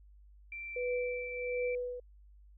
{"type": "tone with pitch glide", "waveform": "sine", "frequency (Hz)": [2349, 2333], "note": ["D7", "D7"], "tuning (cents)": [0, -12], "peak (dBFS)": -40, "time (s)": [0.52, 1.75], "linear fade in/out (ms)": 2, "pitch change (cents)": -12, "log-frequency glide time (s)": [0.65, 0.86]}
{"type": "tone with tremolo", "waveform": "sine", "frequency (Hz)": 493.9, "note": "B4", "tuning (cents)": 0, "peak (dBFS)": -30, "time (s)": [0.76, 2], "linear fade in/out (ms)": 5, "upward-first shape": "triangle", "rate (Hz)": 1.4, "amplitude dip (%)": 75}
{"effects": ["added 50 Hz sine -55 dBFS peak until 2.57 s"]}